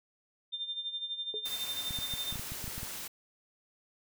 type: tone with tremolo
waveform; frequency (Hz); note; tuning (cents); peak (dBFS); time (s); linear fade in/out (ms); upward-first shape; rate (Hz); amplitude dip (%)
sine; 3600; A7; +39; -32; 0.52-2.36; 20; sine; 12; 70
type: tone with exponential decay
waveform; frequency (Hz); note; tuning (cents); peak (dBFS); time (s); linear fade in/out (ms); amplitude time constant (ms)
sine; 427.3; G#4; +49; -34; 1.34-1.46; 1; 24
type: noise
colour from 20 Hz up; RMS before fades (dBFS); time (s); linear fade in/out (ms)
white; -41; 1.45-3.08; 10
type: clicks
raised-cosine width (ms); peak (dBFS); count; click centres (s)
5; -29; 11; 1.908 / 1.988 / 2.138 / 2.326 / 2.357 / 2.395 / 2.52 / 2.642 / 2.679 / 2.78 / 2.831
effects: none